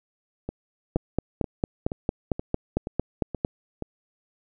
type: two click trains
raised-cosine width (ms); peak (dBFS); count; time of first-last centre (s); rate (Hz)
2; -9 / -17; 12 / 8; 0.96-3.449 / 0.49-3.823; 4.42 / 2.1
effects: none